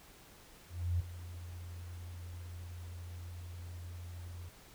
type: tone with ADSR envelope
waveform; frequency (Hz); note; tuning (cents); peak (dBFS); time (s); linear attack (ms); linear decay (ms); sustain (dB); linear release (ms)
sine; 87.31; F2; 0; -28; 0.68-4.49; 320; 7; -15; 4
effects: pink hiss -58 dBFS RMS until 4.74 s